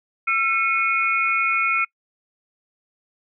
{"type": "tone cluster", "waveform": "sine", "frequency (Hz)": [1348, 2182, 2470], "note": ["E6", "C#7", "D#7"], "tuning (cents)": [38, -28, -13], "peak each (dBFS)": -22, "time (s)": [0.27, 1.85], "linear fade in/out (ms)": 10, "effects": ["noise-tail reverb RT60 0.1 s tail -26 dB re dry"]}